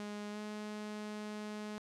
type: tone with pitch glide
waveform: sawtooth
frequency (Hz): 207.7 to 211.1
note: G#3 to G#3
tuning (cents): 0 to +29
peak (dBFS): -37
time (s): 0-1.78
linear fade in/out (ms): 0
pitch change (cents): +29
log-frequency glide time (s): 0.31-0.38
effects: low-pass 8000 Hz 12 dB/octave